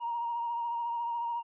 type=tone with vibrato; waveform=triangle; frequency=940 Hz; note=A#5; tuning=14 cents sharp; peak=-27 dBFS; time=0-1.43 s; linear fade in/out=50 ms; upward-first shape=triangle; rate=14 Hz; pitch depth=31 cents each way; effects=tanh soft clip ceiling -28 dBFS + resampled to 8000 Hz